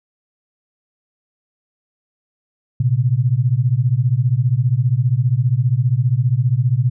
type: beating tone pair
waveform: sine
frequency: 116.9 / 131.9 Hz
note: A#2 / C3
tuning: +5 / +14 cents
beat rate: 15 Hz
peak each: -16 dBFS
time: 2.8-6.9 s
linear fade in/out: 5 ms
effects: none